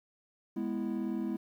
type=chord; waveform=triangle; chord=E major; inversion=first; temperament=equal; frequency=207.7 / 246.9 / 329.6 Hz; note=G#3 / B3 / E4; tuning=0 / 0 / 0 cents; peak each=-33 / -34 / -34 dBFS; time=0.56-1.37 s; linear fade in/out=10 ms; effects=tanh soft clip ceiling -22 dBFS + 11-bit